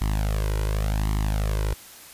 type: tone with flanger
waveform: sawtooth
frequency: 52.2 Hz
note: G#1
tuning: 10 cents sharp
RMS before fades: -24 dBFS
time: 0.01-1.74 s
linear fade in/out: 5 ms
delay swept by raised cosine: 0.97 to 2.07 ms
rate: 0.89 Hz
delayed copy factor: +0.85
effects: white hiss -45 dBFS RMS until 2.13 s + resampled to 32000 Hz